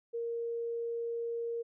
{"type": "tone", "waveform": "sine", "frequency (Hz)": 466.2, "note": "A#4", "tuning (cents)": 0, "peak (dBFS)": -33, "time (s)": [0.13, 1.63], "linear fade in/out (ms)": 20, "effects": []}